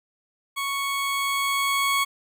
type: tone with level ramp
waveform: 20% pulse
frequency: 1108.7 Hz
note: C#6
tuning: in tune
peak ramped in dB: -21 to -15 dBFS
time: 0.56-2.05 s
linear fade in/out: 20 ms
effects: none